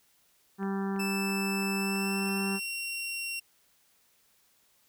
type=harmonic tone; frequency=195.5 Hz; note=G3; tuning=4 cents flat; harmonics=1 / 2 / 4 / 5 / 6 / 7 / 8 / 9; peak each=-30 / -36 / -42 / -44 / -46 / -47 / -48 / -49 dBFS; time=0.58-2.6 s; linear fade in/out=50 ms
type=click train; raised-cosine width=0.5 ms; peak=-33 dBFS; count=6; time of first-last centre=0.63-2.291 s; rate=3.01 Hz
type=tone with pitch glide; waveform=sawtooth; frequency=2637 to 2741 Hz; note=E7 to F7; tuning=0 to -33 cents; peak=-30 dBFS; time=0.99-3.4 s; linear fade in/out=10 ms; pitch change=+67 cents; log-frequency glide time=1.77-2.68 s
effects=white hiss -67 dBFS RMS until 4.88 s